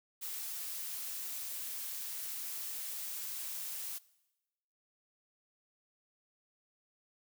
blue noise, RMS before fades -41 dBFS, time 0.21-3.99 s, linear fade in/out 20 ms, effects noise-tail reverb RT60 1.0 s tail -21 dB re dry

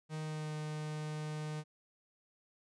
45% pulse tone with pitch glide, 155.56 to 152.98 Hz, D#3 to D#3, 0 to -29 cents, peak -38 dBFS, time 0.09-1.64 s, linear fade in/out 50 ms, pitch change -29 cents, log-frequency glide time 0.21-0.54 s, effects resampled to 22050 Hz

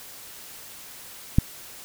click, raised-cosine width 5 ms, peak -3 dBFS, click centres 1.385 s, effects white hiss -43 dBFS RMS until 1.84 s

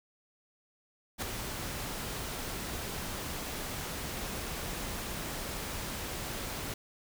pink noise with ADSR envelope, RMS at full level -32 dBFS, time 1.18-6.74 s, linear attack 43 ms, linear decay 4 ms, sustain -6 dB, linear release 4 ms, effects none

